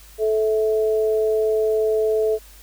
sine tone pair together, 435.7 / 652.8 Hz, A4 / E5, -17 / -17 cents, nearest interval perfect fifth, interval 700 cents, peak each -17 / -25 dBFS, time 0.18-2.39 s, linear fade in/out 50 ms, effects added 50 Hz sine -45 dBFS peak until 2.62 s + white hiss -48 dBFS RMS until 2.62 s

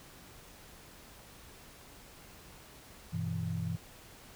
sine chord, E minor, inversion first, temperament equal, 98 / 123.47 / 164.81 Hz, G2 / B2 / E3, 0 / 0 / 0 cents, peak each -37 / -39 / -35 dBFS, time 3.12-3.77 s, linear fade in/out 20 ms, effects pink hiss -54 dBFS RMS until 4.35 s

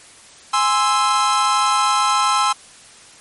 45% pulse chord, Ab augmented, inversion none, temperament equal, 830.6 / 1046.5 / 1318.5 Hz, Ab5 / C6 / E6, 0 / 0 / 0 cents, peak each -21 / -18 / -18 dBFS, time 0.53-2.53 s, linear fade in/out 10 ms, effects white hiss -44 dBFS RMS until 3.2 s + MP3 48 kbps

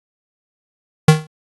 square tone with exponential decay, 155.56 Hz, D#3, in tune, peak -3 dBFS, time 1.08-1.27 s, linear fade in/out 5 ms, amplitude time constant 40 ms, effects AAC 32 kbps

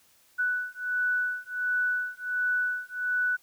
sine beating tone pair, 1484 / 1485.4 Hz, F#6 / F#6, +5 / +6 cents, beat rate 1.4 Hz, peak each -29 dBFS, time 0.38-3.37 s, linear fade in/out 20 ms, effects white hiss -62 dBFS RMS until 3.42 s

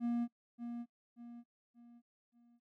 triangle tone with echo, 237.2 Hz, A#3, 30 cents sharp, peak -30 dBFS, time 0-0.28 s, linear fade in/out 50 ms, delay 580 ms, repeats 4, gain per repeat -8 dB, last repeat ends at 2.6 s, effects noise-tail reverb RT60 0.1 s tail -23 dB re dry

